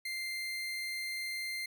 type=tone; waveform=30% pulse; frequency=2093 Hz; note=C7; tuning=in tune; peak=-33 dBFS; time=0.05-1.66 s; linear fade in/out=5 ms; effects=11-bit